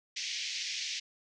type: band-pass noise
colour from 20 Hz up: white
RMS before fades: -37 dBFS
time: 0.16-1 s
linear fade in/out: 10 ms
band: 2000 to 6100 Hz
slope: 48 dB/octave
effects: none